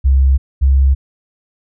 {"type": "tone pair in turn", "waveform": "sine", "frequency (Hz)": [67, 67.47], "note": ["C2", "C#2"], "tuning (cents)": [42, -46], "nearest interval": "unison", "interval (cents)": 12, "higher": "second", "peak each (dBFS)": -7, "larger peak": "neither", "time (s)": [[0.04, 0.38], [0.61, 0.95]], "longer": "neither", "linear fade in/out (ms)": 20, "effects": []}